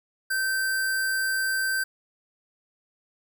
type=tone with sample-and-hold; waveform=sine; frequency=1548 Hz; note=G6; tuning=22 cents flat; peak=-23 dBFS; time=0.3-1.84 s; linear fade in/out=10 ms; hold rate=6300 Hz; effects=none